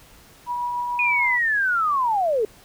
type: tone with tremolo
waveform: sine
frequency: 970 Hz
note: B5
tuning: 31 cents flat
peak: -22 dBFS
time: 0.46-1.39 s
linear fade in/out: 50 ms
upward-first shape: triangle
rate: 6.8 Hz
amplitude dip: 25%
type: linear sweep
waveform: sine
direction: down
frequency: 2489 to 407.6 Hz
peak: -18 dBFS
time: 0.99-2.45 s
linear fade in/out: 2 ms
effects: pink hiss -50 dBFS RMS until 2.64 s